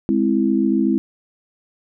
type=chord; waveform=sine; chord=Ab augmented; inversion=none; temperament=equal; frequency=207.7 / 261.6 / 329.6 Hz; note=Ab3 / C4 / E4; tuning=0 / 0 / 0 cents; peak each=-19 dBFS; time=0.09-0.98 s; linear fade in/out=0 ms; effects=none